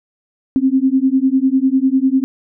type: beating tone pair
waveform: sine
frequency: 260 / 270 Hz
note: C4 / C#4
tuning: -11 / -45 cents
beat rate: 10 Hz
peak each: -14 dBFS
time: 0.56-2.24 s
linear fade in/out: 0 ms
effects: none